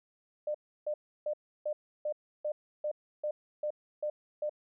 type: tone bursts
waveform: sine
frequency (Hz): 600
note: D5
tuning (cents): +37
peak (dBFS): -30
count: 11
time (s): 0.47-4.495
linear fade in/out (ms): 5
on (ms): 75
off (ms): 320
effects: none